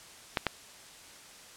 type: clicks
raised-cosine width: 0.3 ms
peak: -10 dBFS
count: 2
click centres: 0.372 / 0.467 s
effects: white hiss -51 dBFS RMS until 1.56 s + low-pass 9000 Hz 12 dB/octave